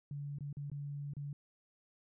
sine tone with dropouts, 143.3 Hz, D3, 42 cents flat, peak -39 dBFS, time 0.11-1.33 s, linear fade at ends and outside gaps 2 ms, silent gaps 0.386-0.407 / 0.528-0.569 / 0.7-0.716 / 1.136-1.167 s, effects none

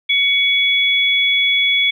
sine tone pair together, 2240 / 3396 Hz, C#7 / G#7, +18 / +38 cents, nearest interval perfect fifth, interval 720 cents, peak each -15 dBFS, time 0.09-1.91 s, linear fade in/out 10 ms, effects none

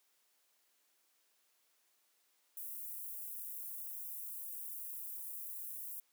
white high-pass noise, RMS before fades -45 dBFS, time 2.57-6 s, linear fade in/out 2 ms, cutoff 11000 Hz, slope 24 dB/octave, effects white hiss -75 dBFS RMS until 6.12 s + high-pass 300 Hz 12 dB/octave

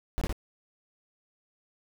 brown noise bursts, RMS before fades -29 dBFS, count 3, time 0.18-0.327 s, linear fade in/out 0 ms, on 33 ms, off 24 ms, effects none

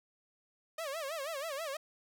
sawtooth tone with vibrato, 599 Hz, D5, 34 cents sharp, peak -33 dBFS, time 0.78-1.77 s, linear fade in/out 5 ms, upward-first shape sine, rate 6.2 Hz, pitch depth 190 cents each way, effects none

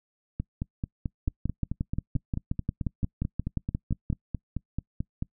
two click trains, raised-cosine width 5 ms, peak -15 / -17 dBFS, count 17 / 23, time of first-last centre 1.28-4.102 / 0.4-5.225 s, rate 5.67 / 4.56 Hz, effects noise-tail reverb RT60 0.1 s tail -25 dB re dry

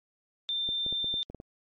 sine tone, 3582 Hz, A7, 30 cents sharp, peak -28 dBFS, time 0.49-1.23 s, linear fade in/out 0 ms
clicks, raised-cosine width 2 ms, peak -28 dBFS, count 8, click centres 0.69 / 0.864 / 0.926 / 1.044 / 1.141 / 1.3 / 1.347 / 1.401 s
effects MP3 32 kbps

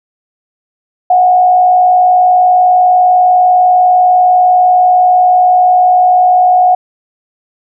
sine tone with frequency modulation, 729 Hz, F#5, 26 cents flat, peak -4 dBFS, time 1.1-6.75 s, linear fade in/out 5 ms, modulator 60.1 Hz, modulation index 0.34, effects none

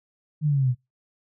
sine linear sweep, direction down, 155.56 to 120.7 Hz, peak -18 dBFS, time 0.41-0.75 s, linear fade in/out 50 ms, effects noise-tail reverb RT60 0.2 s tail -23 dB re dry

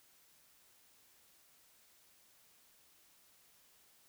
silence, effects white hiss -67 dBFS RMS until 4.08 s

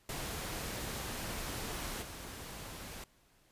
pink noise with level steps, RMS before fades -40 / -46 dBFS, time 0.09-3.04 s, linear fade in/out 2 ms, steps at 2.01 s, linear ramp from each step 20 ms, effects pink hiss -68 dBFS RMS until 3.51 s + resampled to 32000 Hz

